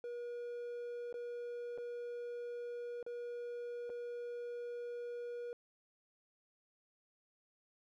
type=tone with dropouts; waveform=triangle; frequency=480 Hz; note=B4; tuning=49 cents flat; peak=-39 dBFS; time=0.04-5.53 s; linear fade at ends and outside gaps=1 ms; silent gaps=1.127-1.141 / 1.777-1.783 / 3.028-3.064 / 3.895-3.9 s; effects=none